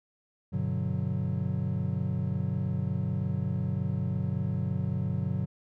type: chord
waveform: triangle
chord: G major seventh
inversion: none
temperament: equal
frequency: 98 / 123.47 / 146.83 / 185 Hz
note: G2 / B2 / D3 / F#3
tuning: 0 / 0 / 0 / 0 cents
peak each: -31 dBFS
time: 0.52-5.46 s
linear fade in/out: 20 ms
effects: none